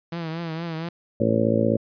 sawtooth tone with vibrato, 164.81 Hz, E3, in tune, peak -24 dBFS, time 0.12-0.89 s, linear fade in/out 5 ms, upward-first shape triangle, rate 4.3 Hz, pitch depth 81 cents each way
harmonic tone, 55.8 Hz, A1, 25 cents sharp, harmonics 2 / 3 / 4 / 5 / 6 / 7 / 8 / 9 / 10, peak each -26 / -32 / -23 / -28 / -27 / -34 / -28 / -26 / -25 dBFS, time 1.2-1.77 s, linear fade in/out 5 ms
effects resampled to 11025 Hz

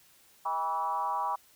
sine tone with frequency modulation, 975 Hz, B5, 23 cents flat, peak -28 dBFS, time 0.45-1.36 s, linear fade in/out 10 ms, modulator 170 Hz, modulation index 1.2, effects white hiss -61 dBFS RMS until 1.55 s

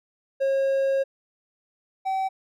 triangle tone pair in turn, 542 / 766.5 Hz, C#5 / G5, -39 / -39 cents, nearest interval tritone, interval 600 cents, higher second, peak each -18 / -21 dBFS, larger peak first, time 0.4-1.04 / 2.05-2.29 s, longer first, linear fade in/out 20 ms, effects none

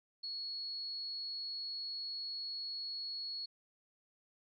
sine tone, 4350 Hz, C#8, 33 cents flat, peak -39 dBFS, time 0.23-3.46 s, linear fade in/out 10 ms, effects none

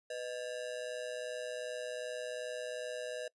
square ring-modulated tone, 559 Hz, C#5, 14 cents sharp, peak -36 dBFS, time 0.1-3.28 s, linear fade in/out 5 ms, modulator 61.3 Hz, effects noise-tail reverb RT60 0.1 s tail -23 dB re dry + resampled to 24000 Hz

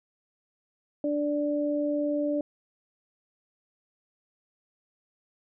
sine tone pair together, 293.7 / 585.7 Hz, D4 / D5, 0 / -5 cents, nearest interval octave, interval 1195 cents, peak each -27 / -28 dBFS, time 1.04-2.41 s, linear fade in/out 2 ms, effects none

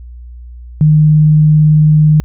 sine tone, 153 Hz, D#3, 29 cents flat, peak -4 dBFS, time 0.81-2.2 s, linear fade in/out 0 ms, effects added 60 Hz sine -28 dBFS peak until 2.24 s

